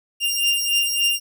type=beating tone pair; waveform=sawtooth; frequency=2794 / 2797.5 Hz; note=F7 / F7; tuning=0 / +2 cents; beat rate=3.5 Hz; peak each=-19 / -17 dBFS; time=0.2-1.2 s; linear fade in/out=50 ms; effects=none